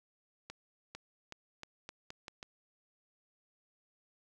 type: accelerating click train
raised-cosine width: 0.2 ms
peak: -27 dBFS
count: 8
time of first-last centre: 0.5-2.429 s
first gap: 450 ms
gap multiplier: 0.83
effects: none